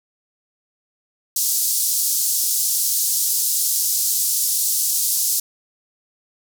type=band-pass noise; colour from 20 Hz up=white; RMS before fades=-20 dBFS; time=1.36-5.4 s; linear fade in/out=5 ms; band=5000 to 15000 Hz; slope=24 dB/octave; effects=none